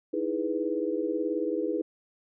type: chord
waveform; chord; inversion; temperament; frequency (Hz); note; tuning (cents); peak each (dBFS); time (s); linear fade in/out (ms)
sine; E major seventh; third; equal; 311.1 / 329.6 / 415.3 / 493.9; D#4 / E4 / G#4 / B4; 0 / 0 / 0 / 0; -32; 0.13-1.82; 10
effects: none